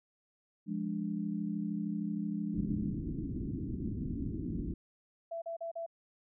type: chord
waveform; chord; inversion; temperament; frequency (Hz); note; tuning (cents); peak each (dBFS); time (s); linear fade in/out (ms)
sine; D diminished; first; equal; 174.61 / 207.7 / 293.7; F3 / Ab3 / D4; 0 / 0 / 0; -38 / -35 / -40; 0.66-2.94; 50
type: low-pass noise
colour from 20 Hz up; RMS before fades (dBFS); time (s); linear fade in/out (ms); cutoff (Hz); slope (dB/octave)
white; -37; 2.54-4.74; 5; 320; 48
type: tone bursts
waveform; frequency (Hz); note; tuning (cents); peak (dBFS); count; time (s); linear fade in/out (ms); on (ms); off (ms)
sine; 668; E5; +23; -36; 4; 5.31-5.864; 10; 110; 38
effects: none